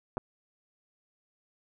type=clicks; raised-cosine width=1 ms; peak=-19 dBFS; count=2; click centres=0.171 / 0.179 s; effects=none